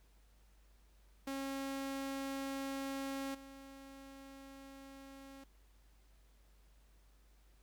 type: tone with level steps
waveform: sawtooth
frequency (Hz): 272.3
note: C#4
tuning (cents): -31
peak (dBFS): -35 / -48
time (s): 1.27-5.44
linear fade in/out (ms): 5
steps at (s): 3.34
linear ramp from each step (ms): 10
effects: added 50 Hz sine -63 dBFS peak until 7.62 s + pink hiss -73 dBFS RMS until 7.62 s